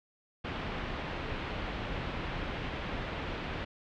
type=low-pass noise; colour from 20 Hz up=pink; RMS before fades=-37 dBFS; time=0.44-3.65 s; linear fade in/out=10 ms; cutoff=3300 Hz; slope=24 dB/octave; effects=none